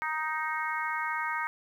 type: harmonic tone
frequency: 311.9 Hz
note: D#4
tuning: 4 cents sharp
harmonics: 3 / 4 / 5 / 6 / 7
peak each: -34 / -35 / -36 / -37 / -37 dBFS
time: 0.02-1.47 s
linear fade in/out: 0 ms
effects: 10-bit